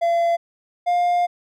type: tone pair in turn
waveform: triangle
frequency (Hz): 681 / 705.6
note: F5 / F5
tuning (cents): -44 / +18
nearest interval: minor second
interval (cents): 62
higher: second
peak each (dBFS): -14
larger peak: neither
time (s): 0.01-0.37 / 0.86-1.27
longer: second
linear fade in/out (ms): 20
effects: none